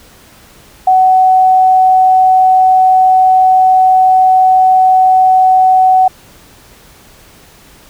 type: tone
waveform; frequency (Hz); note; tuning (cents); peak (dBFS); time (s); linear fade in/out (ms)
sine; 749; F#5; +21; -4; 0.87-6.08; 5
effects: pink hiss -41 dBFS RMS until 7.89 s